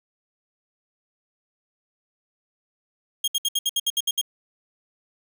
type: tone bursts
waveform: sawtooth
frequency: 3247 Hz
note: G#7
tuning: 40 cents flat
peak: -17 dBFS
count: 10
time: 3.24-4.214 s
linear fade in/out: 5 ms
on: 38 ms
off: 66 ms
effects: none